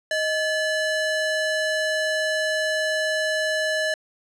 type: ring-modulated tone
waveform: square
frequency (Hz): 1174.7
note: D6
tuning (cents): 0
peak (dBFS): -19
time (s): 0.11-3.94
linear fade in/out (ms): 2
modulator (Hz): 550
effects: low-pass 8000 Hz 12 dB/octave